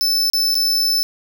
45% pulse tone with dropouts, 5274 Hz, E8, in tune, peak -15 dBFS, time 0.01-1.03 s, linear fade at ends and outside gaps 0 ms, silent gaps 0.3-0.334 / 0.544-0.553 s, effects none

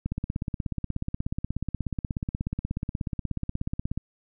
click train, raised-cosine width 5 ms, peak -16 dBFS, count 66, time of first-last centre 0.06-3.976 s, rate 16.6 Hz, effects none

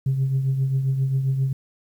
sine tone with tremolo, 134.1 Hz, C3, 43 cents sharp, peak -15 dBFS, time 0.06-1.53 s, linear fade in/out 5 ms, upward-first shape triangle, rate 7.5 Hz, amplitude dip 60%, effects tanh soft clip ceiling -15 dBFS + 9-bit

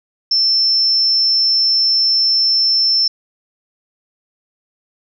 sine tone, 5340 Hz, E8, 22 cents sharp, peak -11 dBFS, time 0.31-3.08 s, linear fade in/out 5 ms, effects none

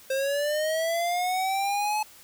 square linear sweep, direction up, 527 to 860 Hz, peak -25 dBFS, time 0.1-2.03 s, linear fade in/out 5 ms, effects white hiss -51 dBFS RMS until 2.23 s

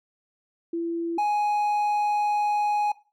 sine / triangle tone pair in turn, 336.3 / 832.9 Hz, E4 / G#5, +35 / +5 cents, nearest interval octave + major third, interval 1570 cents, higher second, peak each -25 / -19 dBFS, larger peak second, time 0.73-1.18 / 1.18-2.92 s, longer second, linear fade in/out 5 ms, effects noise-tail reverb RT60 0.3 s tail -17 dB re dry

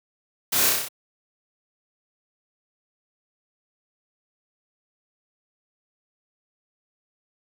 white noise with echo, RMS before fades -23 dBFS, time 0.52-0.7 s, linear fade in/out 10 ms, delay 31 ms, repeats 6, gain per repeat -2 dB, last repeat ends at 0.886 s, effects high-pass 100 Hz 12 dB/octave

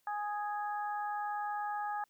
harmonic tone, 415.3 Hz, G#4, in tune, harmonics 2 / 3 / 4, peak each -35 / -42 / -44 dBFS, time 0.07-2.04 s, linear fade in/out 2 ms, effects white hiss -75 dBFS RMS until 2.09 s

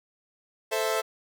sawtooth chord, A minor, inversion none, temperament equal, 440 / 523.3 / 659.3 Hz, A4 / C5 / E5, 0 / 0 / 0 cents, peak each -25 / -27 / -25 dBFS, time 0.71-1.02 s, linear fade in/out 20 ms, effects none

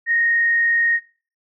sine tone with frequency modulation, 1861 Hz, A#6, 3 cents flat, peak -15 dBFS, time 0.06-1 s, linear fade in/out 50 ms, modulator 40.3 Hz, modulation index 0.4, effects noise-tail reverb RT60 0.4 s tail -22 dB re dry

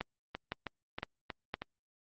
two click trains, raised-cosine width 0.3 ms, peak -21 / -18 dBFS, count 5 / 4, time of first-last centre 0.35-1.62 / 0.01-1.541 s, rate 3.15 / 1.96 Hz, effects low-pass 4000 Hz 12 dB/octave + Opus 32 kbps

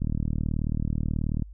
click train, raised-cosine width 5 ms, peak -15 dBFS, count 55, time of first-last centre 0.02-1.423 s, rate 38.5 Hz, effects added 50 Hz sine -41 dBFS peak until 1.53 s

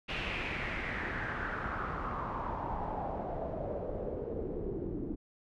pink noise with low-pass filter sweep, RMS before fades -37 dBFS, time 0.08-5.16 s, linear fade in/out 20 ms, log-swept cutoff 2800 to 320 Hz, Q 4, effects none

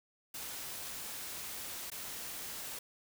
white noise with dropouts, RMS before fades -43 dBFS, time 0.34-2.79 s, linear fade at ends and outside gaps 5 ms, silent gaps 1.902-1.916 s, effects none

